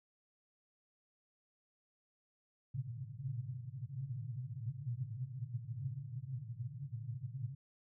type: band-pass noise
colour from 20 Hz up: pink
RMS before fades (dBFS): -43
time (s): 2.74-7.55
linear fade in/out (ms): 10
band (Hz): 110 to 140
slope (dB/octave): 96
effects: none